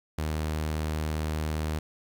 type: tone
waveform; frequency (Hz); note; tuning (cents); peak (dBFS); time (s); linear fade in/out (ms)
sawtooth; 77.5; D#2; -6; -24; 0.18-1.79; 5
effects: 10-bit